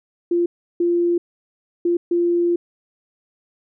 sine tone bursts at uneven times, 346 Hz, F4, 16 cents flat, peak -15 dBFS, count 4, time 0.31-0.46 / 0.8-1.18 / 1.85-1.97 / 2.11-2.56 s, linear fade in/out 5 ms, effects none

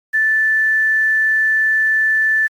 sine tone with quantisation, 1757 Hz, A6, 3 cents flat, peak -12 dBFS, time 0.13-2.48 s, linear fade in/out 20 ms, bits 7, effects AAC 48 kbps

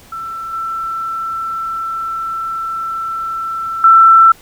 sine tone with level steps, 1336 Hz, E6, 23 cents sharp, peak -22 / -18 / -3 dBFS, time 0.12-4.32 s, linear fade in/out 5 ms, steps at 0.53 / 3.84 s, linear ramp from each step 2 ms, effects pink hiss -43 dBFS RMS until 4.41 s

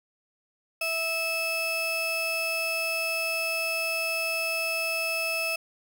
35% pulse tone pair together, 653 / 2612 Hz, E5 / E7, -17 / -17 cents, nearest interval 2 octaves, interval 2400 cents, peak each -31 / -27 dBFS, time 0.81-5.56 s, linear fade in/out 5 ms, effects none

